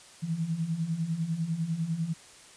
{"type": "beating tone pair", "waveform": "sine", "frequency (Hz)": [157.2, 167.2], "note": ["D#3", "E3"], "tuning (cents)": [18, 25], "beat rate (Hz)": 10, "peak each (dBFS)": [-34, -29], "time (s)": [0.22, 2.14], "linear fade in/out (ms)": 20, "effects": ["white hiss -52 dBFS RMS until 2.56 s", "resampled to 22050 Hz"]}